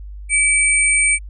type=tone pair together; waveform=sine; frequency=2300 / 8672 Hz; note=D7 / C#9; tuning=-37 / -39 cents; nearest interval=octave + major seventh; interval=2298 cents; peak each=-15 dBFS; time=0.29-1.19 s; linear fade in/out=50 ms; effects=added 50 Hz sine -30 dBFS peak until 1.29 s